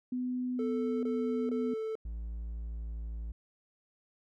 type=tone with pitch glide; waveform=sine; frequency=250.7 to 248.1 Hz; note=B3 to B3; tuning=+26 to +8 cents; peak=-31 dBFS; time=0.12-1.74 s; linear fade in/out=5 ms; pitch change=-18 cents; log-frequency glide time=0.47-1.23 s
type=tone bursts; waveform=triangle; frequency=440.3 Hz; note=A4; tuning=1 cent sharp; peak=-31 dBFS; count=3; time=0.59-1.954 s; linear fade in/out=2 ms; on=440 ms; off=22 ms
type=tone; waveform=triangle; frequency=56.2 Hz; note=A1; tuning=37 cents sharp; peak=-34 dBFS; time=2.05-3.32 s; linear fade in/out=5 ms
effects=none